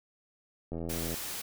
click train, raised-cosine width 2 ms, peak -24 dBFS, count 36, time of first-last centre 0.72-1.142 s, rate 83 Hz
white noise, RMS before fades -38 dBFS, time 0.89-1.42 s, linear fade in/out 10 ms
effects none

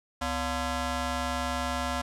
15% pulse ring-modulated tone, 320 Hz, D#4, 49 cents sharp, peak -19 dBFS, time 0.21-2.02 s, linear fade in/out 10 ms, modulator 390 Hz, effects low-pass 10000 Hz 12 dB/octave

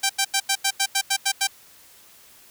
5% pulse tone bursts, 784 Hz, G5, in tune, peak -7 dBFS, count 10, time 0.03-1.473 s, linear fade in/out 10 ms, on 66 ms, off 87 ms, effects white hiss -51 dBFS RMS until 2.5 s

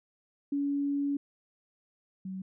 sine tone pair in turn, 283.2 / 189.01 Hz, C#4 / F#3, +37 / +37 cents, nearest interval perfect fifth, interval 700 cents, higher first, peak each -27 / -35 dBFS, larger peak first, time 0.52-1.17 / 2.25-2.42 s, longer first, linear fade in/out 5 ms, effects none

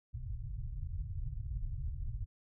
pink low-pass noise, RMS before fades -39 dBFS, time 0.13-2.26 s, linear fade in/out 20 ms, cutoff 140 Hz, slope 96 dB/octave, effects none

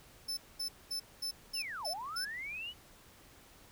40% pulse tone bursts, 5274 Hz, E8, in tune, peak -34 dBFS, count 7, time 0.28-2.251 s, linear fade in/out 10 ms, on 93 ms, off 220 ms
sine linear two-way sweep, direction down then up, 3024 to 581 to 3024 Hz, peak -39 dBFS, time 1.54-2.74 s, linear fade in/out 50 ms, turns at 1.88 s
effects pink hiss -59 dBFS RMS until 3.71 s

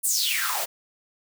white noise with high-pass filter sweep, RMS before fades -25 dBFS, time 0.03-0.66 s, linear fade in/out 20 ms, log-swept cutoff 10000 to 510 Hz, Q 6.3, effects none

